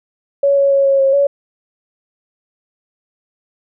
sine tone with pitch steps, 560 / 556 / 552 / 548 / 541 / 563 Hz, C#5 / C#5 / C#5 / C#5 / C#5 / C#5, +18 / +5 / -7 / -20 / -42 / +27 cents, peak -9 dBFS, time 0.43-1.27 s, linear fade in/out 5 ms, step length 140 ms, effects none

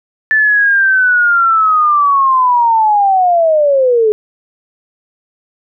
sine linear sweep, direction down, 1760 to 418.4 Hz, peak -7 dBFS, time 0.31-4.12 s, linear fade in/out 0 ms, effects none

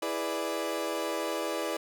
30% pulse chord, E dominant seventh, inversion none, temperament equal, 329.6 / 415.3 / 493.9 / 587.3 Hz, E4 / G#4 / B4 / D5, 0 / 0 / 0 / 0 cents, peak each -33 / -35 / -34 / -32 dBFS, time 0.02-1.77 s, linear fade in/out 5 ms, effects none

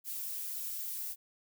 violet noise with flanger, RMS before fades -39 dBFS, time 0.04-1.16 s, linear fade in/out 50 ms, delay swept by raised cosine 2 to 7.1 ms, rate 3.5 Hz, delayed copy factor -0.9, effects none

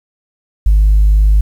sine tone, 51.4 Hz, G#1, 17 cents flat, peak -4 dBFS, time 0.66-1.41 s, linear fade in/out 5 ms, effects tanh soft clip ceiling -3 dBFS + 7-bit

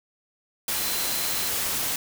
sine tone in noise, 4075 Hz, C8, 47 cents flat, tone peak -35 dBFS, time 0.76-1.49 s, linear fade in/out 2 ms, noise white, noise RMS -27 dBFS, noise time 0.68-1.96 s, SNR -11 dB, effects none

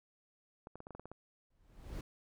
clicks, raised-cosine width 1 ms, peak -34 dBFS, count 9, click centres 0.671 / 0.756 / 0.804 / 0.869 / 0.907 / 0.95 / 0.996 / 1.056 / 1.116 s
brown noise with exponential growth, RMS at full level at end -38 dBFS, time 1.5-2.01 s, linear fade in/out 5 ms, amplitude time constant 110 ms
effects none

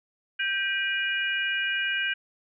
harmonic tone with a mistuned harmonic, 482.8 Hz, B4, 39 cents flat, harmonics 3 / 4 / 5 / 6, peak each -27 / -40 / -31 / -31 dBFS, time 0.39-2.14 s, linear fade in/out 10 ms, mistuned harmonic 3, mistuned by +140 cents, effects none

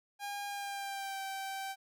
sawtooth tone with pitch glide, 810 to 777 Hz, G#5 to G5, -43 to -16 cents, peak -34 dBFS, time 0.19-1.76 s, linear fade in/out 50 ms, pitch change -73 cents, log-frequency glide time 0.48-1.22 s, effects none

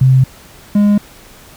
sine / triangle tone pair in turn, 130.81 / 205.6 Hz, C3 / G#3, 0 / -17 cents, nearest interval minor sixth, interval 783 cents, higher second, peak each -5 dBFS, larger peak neither, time 0.01-0.24 / 0.75-0.98 s, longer neither, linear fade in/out 5 ms, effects pink hiss -40 dBFS RMS until 1.56 s

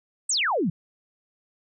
sine exponential sweep, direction down, 8810 to 146.83 Hz, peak -21 dBFS, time 0.29-0.7 s, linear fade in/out 5 ms, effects none

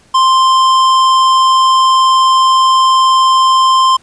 sine tone with tanh clipping, 1046.5 Hz, C6, in tune, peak -8 dBFS, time 0.14-3.97 s, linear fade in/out 10 ms, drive 15 dB, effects pink hiss -48 dBFS RMS until 4.02 s + resampled to 22050 Hz

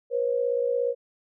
sine tone pair together, 483.9 / 541 Hz, B4 / C#5, -35 / -42 cents, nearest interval major second, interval 193 cents, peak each -24 / -27 dBFS, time 0.1-0.95 s, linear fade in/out 50 ms, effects none

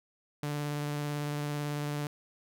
sawtooth tone with vibrato, 146.83 Hz, D3, in tune, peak -28 dBFS, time 0.43-2.07 s, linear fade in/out 2 ms, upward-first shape sine, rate 18 Hz, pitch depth 13 cents each way, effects none

